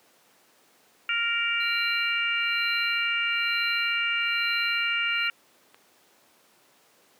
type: harmonic tone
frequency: 466.2 Hz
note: A#4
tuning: in tune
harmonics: 3 / 4 / 5 / 6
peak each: -29 / -34 / -28 / -28 dBFS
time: 1.09-5.3 s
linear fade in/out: 2 ms
type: tone with tremolo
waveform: triangle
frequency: 4077 Hz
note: C8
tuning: 46 cents flat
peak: -33 dBFS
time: 1.6-5.28 s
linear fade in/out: 5 ms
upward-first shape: sine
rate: 1.1 Hz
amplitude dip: 90%
type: click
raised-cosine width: 0.3 ms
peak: -33 dBFS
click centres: 5.745 s
effects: pink hiss -60 dBFS RMS until 7.19 s + high-pass 300 Hz 12 dB/octave